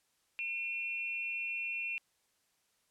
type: tone pair together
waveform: sine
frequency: 2420 / 2706 Hz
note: D#7 / E7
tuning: -49 / +45 cents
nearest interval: major second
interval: 194 cents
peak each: -38 / -37 dBFS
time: 0.39-1.98 s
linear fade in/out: 0 ms
effects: white hiss -75 dBFS RMS until 2.9 s + low-pass 11000 Hz 12 dB/octave